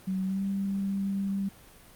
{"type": "tone with pitch glide", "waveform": "sine", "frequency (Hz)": [189, 196.46], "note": ["F#3", "G3"], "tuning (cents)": [37, 4], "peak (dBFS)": -27, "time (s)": [0.07, 1.49], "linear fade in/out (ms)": 10, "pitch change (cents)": 67, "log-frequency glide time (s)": [0.25, 0.44], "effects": ["pink hiss -53 dBFS RMS until 1.95 s", "Opus 32 kbps"]}